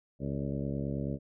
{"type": "harmonic tone with a mistuned harmonic", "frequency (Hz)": 69.3, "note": "C#2", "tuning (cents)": 0, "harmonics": [1, 2, 3, 4, 5, 6, 7, 8, 9], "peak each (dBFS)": [-41, -35, -37, -39, -45, -44, -46, -44, -52], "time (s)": [0.19, 1.19], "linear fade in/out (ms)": 50, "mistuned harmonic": 8, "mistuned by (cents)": 46, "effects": []}